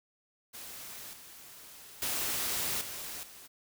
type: noise with level steps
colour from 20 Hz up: white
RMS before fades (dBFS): -45 / -51 / -33 / -41 / -51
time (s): 0.53-3.48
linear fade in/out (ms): 20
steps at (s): 1.13 / 2.02 / 2.81 / 3.23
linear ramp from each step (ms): 2
effects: none